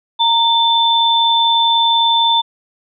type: tone pair together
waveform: sine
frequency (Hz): 926 / 3535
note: A#5 / A7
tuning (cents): -12 / +7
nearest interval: octave + major seventh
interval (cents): 2319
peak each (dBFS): -13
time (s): 0.19-2.42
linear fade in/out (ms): 20
effects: none